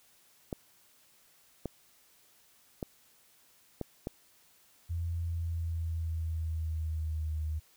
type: clicks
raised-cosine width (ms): 2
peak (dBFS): -21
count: 5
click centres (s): 0.528 / 1.657 / 2.828 / 3.813 / 4.071
type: tone with pitch glide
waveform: sine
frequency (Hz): 84.5 to 77.49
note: E2 to D#2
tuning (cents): +43 to -7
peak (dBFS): -31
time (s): 4.89-7.6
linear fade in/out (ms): 20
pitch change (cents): -150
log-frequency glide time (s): 5.21-7.41
effects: white hiss -64 dBFS RMS until 7.76 s